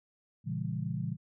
sine chord, A# diminished seventh, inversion none, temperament just, 116.54 / 139.85 / 167.82 / 201.4 Hz, A#2 / C#3 / E3 / G3, 0 / +16 / +31 / +47 cents, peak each -37 / -37 / -36 / -40 dBFS, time 0.44-1.17 s, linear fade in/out 50 ms, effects none

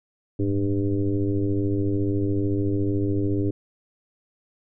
sine tone with frequency modulation, 202.3 Hz, G#3, 45 cents flat, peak -20 dBFS, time 0.39-3.51 s, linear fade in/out 5 ms, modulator 97.7 Hz, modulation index 2.1, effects none

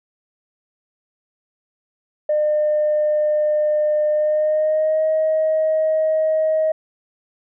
sine tone with pitch glide, 604 to 629.3 Hz, D5 to D#5, +48 to +19 cents, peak -14 dBFS, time 2.29-6.72 s, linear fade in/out 5 ms, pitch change +71 cents, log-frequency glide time 4.11-5.05 s, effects tanh soft clip ceiling -11 dBFS

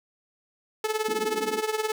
sawtooth tone with tremolo, 433.5 Hz, A4, 26 cents flat, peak -18 dBFS, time 0.84-1.92 s, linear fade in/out 2 ms, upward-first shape triangle, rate 19 Hz, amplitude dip 85%
pink band-pass noise, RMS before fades -36 dBFS, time 1.08-1.61 s, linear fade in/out 5 ms, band 190 to 470 Hz, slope 96 dB/octave
effects none

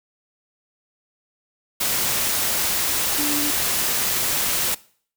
sine tone in noise, 293.7 Hz, D4, in tune, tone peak -25 dBFS, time 3.18-3.51 s, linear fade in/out 10 ms, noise white, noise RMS -22 dBFS, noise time 1.8-4.75 s, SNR -6 dB, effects noise-tail reverb RT60 0.5 s tail -21 dB re dry

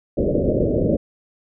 white low-pass noise, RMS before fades -19 dBFS, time 0.17-0.97 s, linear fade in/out 10 ms, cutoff 610 Hz, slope 96 dB/octave, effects none

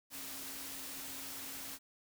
sine tone in noise, 270.8 Hz, C#4, 40 cents flat, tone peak -56 dBFS, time 0.1-1.79 s, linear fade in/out 50 ms, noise white, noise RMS -45 dBFS, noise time 0.1-1.79 s, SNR -14 dB, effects none

